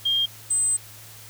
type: tone pair in turn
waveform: sine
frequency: 3213 / 8155 Hz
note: G7 / C9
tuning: +42 / -45 cents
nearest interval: octave + major third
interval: 1613 cents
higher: second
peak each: -19 dBFS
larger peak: neither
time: 0.05-0.26 / 0.5-0.77 s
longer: second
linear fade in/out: 10 ms
effects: added 108 Hz sine -48 dBFS peak until 1.29 s + white hiss -45 dBFS RMS until 1.29 s